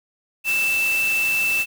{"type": "tone in noise", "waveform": "sine", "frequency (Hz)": 2651, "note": "E7", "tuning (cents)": 9, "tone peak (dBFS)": -18, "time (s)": [0.44, 1.66], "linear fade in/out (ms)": 50, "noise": "white", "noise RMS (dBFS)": -30, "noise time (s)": [0.44, 1.66], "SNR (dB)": 9, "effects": []}